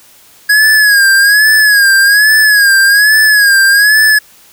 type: tone with vibrato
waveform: square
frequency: 1661.2 Hz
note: G#6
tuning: in tune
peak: -5 dBFS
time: 0.49-4.19 s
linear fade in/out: 10 ms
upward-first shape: sine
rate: 1.2 Hz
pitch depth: 85 cents each way
effects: white hiss -42 dBFS RMS until 4.52 s